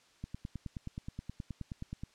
click train, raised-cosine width 5 ms, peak -27 dBFS, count 18, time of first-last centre 0.24-2.035 s, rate 9.47 Hz, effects white hiss -65 dBFS RMS until 2.14 s + low-pass 6000 Hz 12 dB/octave

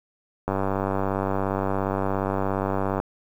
click train, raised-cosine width 1 ms, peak -11 dBFS, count 246, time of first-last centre 0.48-3.001 s, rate 97.2 Hz, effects 8-bit

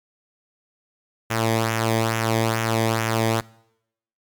sawtooth tone with flanger, 112.7 Hz, A2, 42 cents sharp, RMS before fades -22 dBFS, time 1.3-3.41 s, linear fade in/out 10 ms, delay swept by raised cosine 0.22 to 0.74 ms, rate 2.3 Hz, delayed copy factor -0.65, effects noise-tail reverb RT60 0.8 s tail -23 dB re dry + Opus 48 kbps

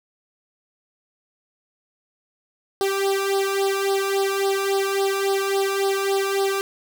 sawtooth tone with flanger, 392 Hz, G4, in tune, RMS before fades -22 dBFS, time 2.81-6.61 s, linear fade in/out 0 ms, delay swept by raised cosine 0.21 to 0.82 ms, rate 3.6 Hz, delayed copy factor +0.95, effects none

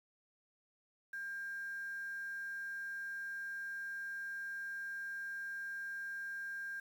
sine tone with quantisation, 1600 Hz, G6, 35 cents sharp, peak -40 dBFS, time 1.13-6.8 s, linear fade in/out 5 ms, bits 10, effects none

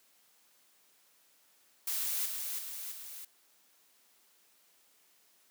blue noise with echo, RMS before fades -34 dBFS, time 1.87-2.26 s, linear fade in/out 5 ms, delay 330 ms, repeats 3, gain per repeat -4 dB, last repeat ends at 3.25 s, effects white hiss -67 dBFS RMS until 5.5 s + high-pass 200 Hz 12 dB/octave

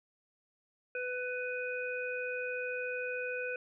harmonic tone, 498.5 Hz, B4, 16 cents sharp, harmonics 1 / 3 / 5, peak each -37 / -39 / -40 dBFS, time 0.95-3.56 s, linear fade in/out 2 ms, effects none

